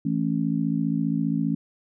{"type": "harmonic tone", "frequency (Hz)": 55, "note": "A1", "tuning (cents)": 0, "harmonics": [3, 4, 5], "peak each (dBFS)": [-26, -26, -26], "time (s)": [0.05, 1.55], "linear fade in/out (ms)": 5, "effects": []}